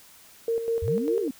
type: tone with tremolo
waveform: sine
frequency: 459.7 Hz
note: A#4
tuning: 24 cents flat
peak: -22 dBFS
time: 0.48-1.28 s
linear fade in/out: 2 ms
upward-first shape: square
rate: 5 Hz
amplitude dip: 55%
type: linear two-way sweep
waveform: sine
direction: up then down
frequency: 67 to 421.3 to 241.1 Hz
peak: -26 dBFS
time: 0.82-1.31 s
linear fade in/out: 5 ms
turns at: 1.2 s
effects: white hiss -52 dBFS RMS until 1.39 s